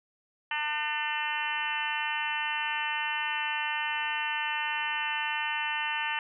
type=harmonic tone; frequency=300.1 Hz; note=D4; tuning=38 cents sharp; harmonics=3 / 4 / 5 / 6 / 7 / 8 / 9 / 10; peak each=-34 / -41 / -39 / -34 / -40 / -41 / -35 / -38 dBFS; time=0.51-6.19 s; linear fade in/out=2 ms; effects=none